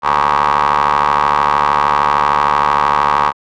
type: ring-modulated tone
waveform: 20% pulse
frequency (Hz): 73.1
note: D2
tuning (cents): -7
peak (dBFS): -3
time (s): 0.02-3.33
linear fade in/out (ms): 50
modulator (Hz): 1030
effects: low-pass 4000 Hz 12 dB/octave